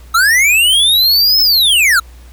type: linear two-way sweep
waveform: square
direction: up then down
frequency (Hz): 1277 to 5280 to 1277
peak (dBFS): -8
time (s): 0.14-2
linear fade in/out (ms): 10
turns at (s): 1.41
effects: added 60 Hz sine -34 dBFS peak until 2.32 s + pink hiss -46 dBFS RMS until 2.32 s